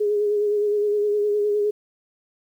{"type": "tone with vibrato", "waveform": "sine", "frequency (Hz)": 415.3, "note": "G#4", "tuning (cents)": 0, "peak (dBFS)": -18, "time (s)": [0, 1.71], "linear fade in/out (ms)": 10, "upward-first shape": "sine", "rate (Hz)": 9.7, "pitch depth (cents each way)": 28, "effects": ["9-bit"]}